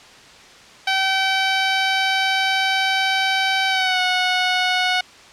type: tone with pitch glide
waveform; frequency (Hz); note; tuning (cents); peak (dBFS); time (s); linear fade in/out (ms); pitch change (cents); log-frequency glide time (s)
10% pulse; 768 to 733.3; G5 to F#5; -36 to -16; -8; 0.87-5.01; 5; -80; 3.69-4
effects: white hiss -44 dBFS RMS until 5.32 s + low-pass 5000 Hz 12 dB/octave